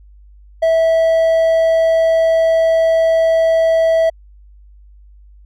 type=tone; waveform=triangle; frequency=653 Hz; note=E5; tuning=17 cents flat; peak=-8 dBFS; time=0.62-4.1 s; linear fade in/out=10 ms; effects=added 50 Hz sine -40 dBFS peak until 5.45 s